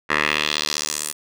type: tone with band-pass filter sweep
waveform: 10% pulse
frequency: 75.3 Hz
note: D2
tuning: 44 cents sharp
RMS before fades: -23 dBFS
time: 0.09-1.13 s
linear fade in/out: 20 ms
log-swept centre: 1700 to 10000 Hz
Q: 1.9
effects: none